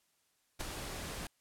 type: noise with ADSR envelope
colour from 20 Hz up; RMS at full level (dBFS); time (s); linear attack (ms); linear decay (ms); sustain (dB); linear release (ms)
pink; -36; 0.59-1.27; 21; 5; -6; 3
effects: white hiss -75 dBFS RMS until 1.4 s + low-pass 12000 Hz 12 dB/octave